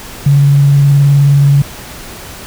sine tone with vibrato, 141.3 Hz, C#3, 34 cents sharp, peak -4 dBFS, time 0.26-1.62 s, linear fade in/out 5 ms, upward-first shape sine, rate 19 Hz, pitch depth 23 cents each way, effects pink hiss -29 dBFS RMS until 2.46 s

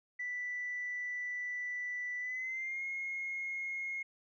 sine tone with pitch glide, 1975.5 to 2154 Hz, B6 to C7, 0 to +50 cents, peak -35 dBFS, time 0.19-4.03 s, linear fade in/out 10 ms, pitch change +150 cents, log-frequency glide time 2.19-2.84 s, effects tanh soft clip ceiling -31 dBFS

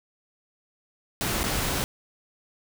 pink noise with dropouts, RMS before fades -27 dBFS, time 1.21-1.84 s, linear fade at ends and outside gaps 0 ms, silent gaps 1.432-1.439 s, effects none

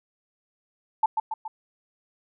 sine tone with echo, 880 Hz, A5, in tune, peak -16 dBFS, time 1.03-1.06 s, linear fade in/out 5 ms, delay 140 ms, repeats 3, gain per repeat -5 dB, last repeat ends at 1.48 s, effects none

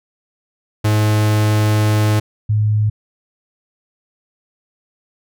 45% pulse / sine tone pair in turn, 106.5 / 106.5 Hz, G#2 / G#2, +44 / +44 cents, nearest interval unison, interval 0 cents, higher neither, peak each -12 dBFS, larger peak neither, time 0.84-2.2 / 2.49-2.9 s, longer first, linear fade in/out 10 ms, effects none

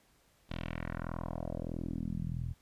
10% pulse tone with low-pass filter sweep, 41.61 Hz, E1, 17 cents sharp, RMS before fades -38 dBFS, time 0.49-2.54 s, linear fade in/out 20 ms, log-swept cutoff 3700 to 100 Hz, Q 2.4, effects pink hiss -68 dBFS RMS until 2.61 s + resampled to 32000 Hz

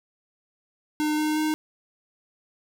square tone with pitch steps, 303.6 / 306.2 / 308.9 Hz, D#4 / D#4 / D#4, -42 / -28 / -12 cents, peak -23 dBFS, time 1-1.54 s, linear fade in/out 0 ms, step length 180 ms, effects none

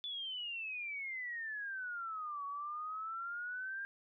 sine exponential two-way sweep, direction down then up, 3483 to 1120 to 1609 Hz, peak -39 dBFS, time 0.04-3.85 s, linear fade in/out 0 ms, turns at 2.45 s, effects none

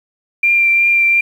sine tone with vibrato, 2374 Hz, D7, 18 cents sharp, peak -9 dBFS, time 0.43-1.21 s, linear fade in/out 5 ms, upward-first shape triangle, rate 2.8 Hz, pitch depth 16 cents each way, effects 7-bit

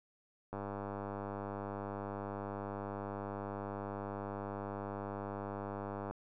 click train, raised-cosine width 1 ms, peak -27 dBFS, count 559, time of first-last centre 0.53-6.11 s, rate 100 Hz, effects none

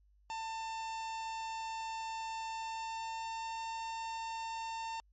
45% pulse tone with pitch glide, 895 to 903.8 Hz, A5 to A5, +29 to +46 cents, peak -38 dBFS, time 0.3-5 s, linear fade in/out 0 ms, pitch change +17 cents, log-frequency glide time 2.49-3.63 s, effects added 50 Hz sine -64 dBFS peak until 5.12 s + MP3 32 kbps

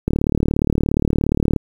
click train, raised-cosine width 3 ms, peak -4 dBFS, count 56, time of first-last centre 0.08-1.562 s, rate 37.1 Hz, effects 7-bit

